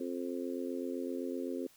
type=harmonic tone; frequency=87.8 Hz; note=F2; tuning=10 cents sharp; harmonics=3 / 4 / 5 / 6; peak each=-38 / -40 / -42 / -44 dBFS; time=0-1.67 s; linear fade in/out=5 ms; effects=white hiss -63 dBFS RMS until 1.76 s